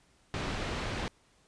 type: low-pass noise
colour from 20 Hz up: pink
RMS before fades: -35 dBFS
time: 0.34-1.08 s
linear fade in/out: 0 ms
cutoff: 3900 Hz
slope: 12 dB/octave
effects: pink hiss -66 dBFS RMS until 1.47 s + resampled to 22050 Hz